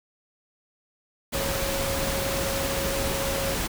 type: tone in noise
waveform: sine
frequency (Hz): 547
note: C#5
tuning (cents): -23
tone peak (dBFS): -30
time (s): 1.33-3.56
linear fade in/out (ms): 20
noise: pink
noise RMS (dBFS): -28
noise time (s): 1.32-3.68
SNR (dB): -5
effects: none